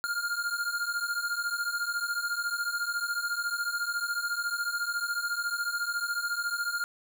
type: beating tone pair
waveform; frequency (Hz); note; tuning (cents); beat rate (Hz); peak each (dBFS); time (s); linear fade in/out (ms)
square; 1400 / 1414; F6 / F6; +4 / +21; 14; -34 / -32; 0.04-6.84; 0
effects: 11-bit